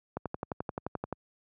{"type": "click train", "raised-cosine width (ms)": 1, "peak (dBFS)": -19, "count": 12, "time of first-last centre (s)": [0.17, 1.127], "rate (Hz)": 11.5, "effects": ["high-pass 80 Hz 12 dB/octave"]}